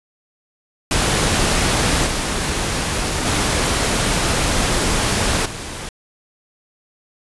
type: noise with level steps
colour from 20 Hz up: pink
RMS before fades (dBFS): -17 / -21 / -18 / -29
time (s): 0.91-5.89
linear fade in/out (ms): 2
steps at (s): 2.06 / 3.25 / 5.45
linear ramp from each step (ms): 10
effects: resampled to 24000 Hz